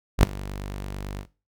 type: tone with ADSR envelope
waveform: sawtooth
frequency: 49.02 Hz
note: G1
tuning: 1 cent sharp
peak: -6 dBFS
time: 0.18-1.27 s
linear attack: 51 ms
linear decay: 5 ms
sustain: -21 dB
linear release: 82 ms
effects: noise-tail reverb RT60 0.3 s tail -18 dB re dry